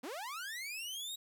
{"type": "linear sweep", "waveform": "sawtooth", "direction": "up", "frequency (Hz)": [220, 3847], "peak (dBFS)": -37, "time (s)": [0.03, 1.16], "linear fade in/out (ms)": 10, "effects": ["11-bit"]}